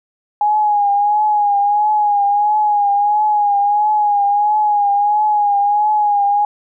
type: tone with vibrato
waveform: sine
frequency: 828 Hz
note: G#5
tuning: 5 cents flat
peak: -11 dBFS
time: 0.41-6.45 s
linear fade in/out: 2 ms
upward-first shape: triangle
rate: 1.5 Hz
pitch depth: 53 cents each way
effects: none